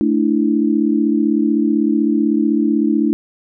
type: chord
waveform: sine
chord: A suspended fourth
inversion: none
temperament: equal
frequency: 220 / 293.7 / 329.6 Hz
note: A3 / D4 / E4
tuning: 0 / 0 / 0 cents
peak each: -17 / -16 / -18 dBFS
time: 0.01-3.13 s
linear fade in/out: 0 ms
effects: none